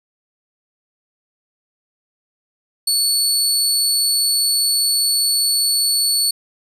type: tone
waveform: 25% pulse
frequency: 4435 Hz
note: C#8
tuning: in tune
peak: -10 dBFS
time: 2.87-6.31 s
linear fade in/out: 5 ms
effects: none